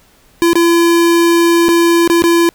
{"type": "tone with dropouts", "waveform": "square", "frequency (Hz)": 339, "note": "E4", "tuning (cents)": 49, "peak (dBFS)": -8, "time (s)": [0.42, 2.49], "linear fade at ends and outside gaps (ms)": 0, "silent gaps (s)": [[0.532, 0.555], [1.684, 1.689], [2.076, 2.099], [2.221, 2.239]], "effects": ["pink hiss -49 dBFS RMS until 2.54 s"]}